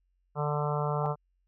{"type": "harmonic tone", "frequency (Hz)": 148, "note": "D3", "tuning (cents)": 14, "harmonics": [1, 3, 4, 5, 6, 7, 8, 9], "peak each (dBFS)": [-30, -35, -36, -37, -38, -38, -39, -40], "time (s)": [0.35, 1.16], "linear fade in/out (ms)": 50}
{"type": "tone with exponential growth", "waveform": "sine", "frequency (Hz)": 778, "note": "G5", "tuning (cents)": -13, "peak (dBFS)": -25, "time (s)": [0.97, 1.06], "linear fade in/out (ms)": 0, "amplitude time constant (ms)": 18}
{"effects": ["added 45 Hz sine -70 dBFS peak until 1.47 s"]}